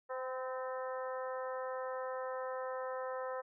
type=harmonic tone with a mistuned harmonic; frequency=258.6 Hz; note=C4; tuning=20 cents flat; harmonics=2 / 3 / 4 / 5 / 6 / 7; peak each=-39 / -47 / -45 / -47 / -54 / -52 dBFS; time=0.09-3.42 s; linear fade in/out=20 ms; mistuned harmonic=4; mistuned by=-21 cents; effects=none